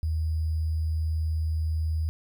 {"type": "tone with sample-and-hold", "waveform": "sine", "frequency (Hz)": 79.3, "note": "D#2", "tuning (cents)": 33, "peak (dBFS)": -24, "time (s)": [0.03, 2.09], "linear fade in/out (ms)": 0, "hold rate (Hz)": 4900, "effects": []}